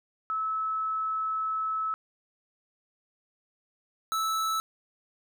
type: tone pair in turn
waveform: sine / square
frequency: 1300 / 1310.6 Hz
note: E6 / E6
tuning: -24 / -10 cents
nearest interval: unison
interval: 14 cents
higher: second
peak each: -27 dBFS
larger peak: neither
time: 0.3-1.94 / 4.12-4.6 s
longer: first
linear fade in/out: 0 ms
effects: none